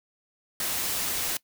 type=noise; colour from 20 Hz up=white; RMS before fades=-29 dBFS; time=0.6-1.37 s; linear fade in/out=2 ms; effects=noise-tail reverb RT60 0.1 s tail -21 dB re dry